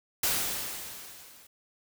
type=noise with level ramp; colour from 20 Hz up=white; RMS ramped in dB=-26 to -55 dBFS; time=0.23-1.47 s; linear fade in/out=5 ms; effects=none